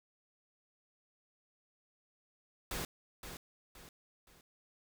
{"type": "noise with echo", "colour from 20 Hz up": "pink", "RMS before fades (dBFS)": -39, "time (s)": [2.71, 2.85], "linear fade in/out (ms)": 2, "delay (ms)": 520, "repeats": 3, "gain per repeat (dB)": -8, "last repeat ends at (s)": 4.41, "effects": []}